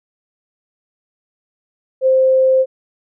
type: tone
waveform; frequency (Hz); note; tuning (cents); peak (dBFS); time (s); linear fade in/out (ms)
sine; 523.3; C5; 0; -9; 2.01-2.66; 50
effects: none